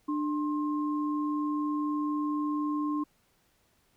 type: tone pair together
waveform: sine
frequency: 297.7 / 1060.9 Hz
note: D4 / C6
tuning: +24 / +24 cents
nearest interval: octave + minor seventh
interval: 2200 cents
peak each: -28 / -35 dBFS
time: 0.08-3.04 s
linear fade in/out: 10 ms
effects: pink hiss -69 dBFS RMS until 3.96 s